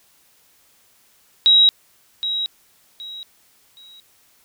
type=tone with echo; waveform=sine; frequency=3839 Hz; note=B7; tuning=50 cents flat; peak=-9 dBFS; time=1.46-1.69 s; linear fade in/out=0 ms; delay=770 ms; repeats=3; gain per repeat=-11 dB; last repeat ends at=4 s; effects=white hiss -57 dBFS RMS until 4.44 s